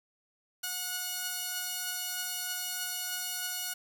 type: tone pair together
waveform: 5% pulse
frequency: 728.6 / 1454 Hz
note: F#5 / F#6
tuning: -27 / -31 cents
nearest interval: octave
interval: 1196 cents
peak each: -29 / -23 dBFS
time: 0.63-3.74 s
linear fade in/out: 10 ms
effects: 10-bit